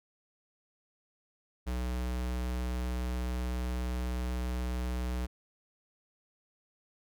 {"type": "tone", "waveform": "square", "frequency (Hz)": 61.74, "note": "B1", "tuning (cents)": 0, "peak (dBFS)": -32, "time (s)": [1.66, 5.27], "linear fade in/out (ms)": 20, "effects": []}